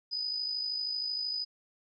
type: tone with amplitude modulation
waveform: sine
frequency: 4983 Hz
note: D#8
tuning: 2 cents sharp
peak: -29 dBFS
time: 0.11-1.45 s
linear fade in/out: 20 ms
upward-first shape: sine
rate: 52.9 Hz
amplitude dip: 50%
effects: none